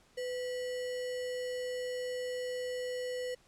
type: tone with sample-and-hold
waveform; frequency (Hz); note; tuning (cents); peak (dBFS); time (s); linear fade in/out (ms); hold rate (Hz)
sine; 501; B4; +25; -34; 0.17-3.35; 10; 2450
effects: pink hiss -65 dBFS RMS until 3.47 s + low-pass 9000 Hz 12 dB/octave